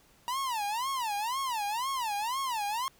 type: tone with vibrato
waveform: 45% pulse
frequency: 942 Hz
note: A#5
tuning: 18 cents sharp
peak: -30 dBFS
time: 0.28-2.88 s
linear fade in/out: 0 ms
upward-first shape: sine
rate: 2 Hz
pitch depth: 260 cents each way
effects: pink hiss -62 dBFS RMS until 2.99 s